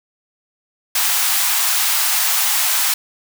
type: high-pass noise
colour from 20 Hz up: white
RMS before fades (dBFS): -17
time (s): 0.95-2.94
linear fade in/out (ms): 5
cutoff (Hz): 710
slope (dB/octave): 48
effects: none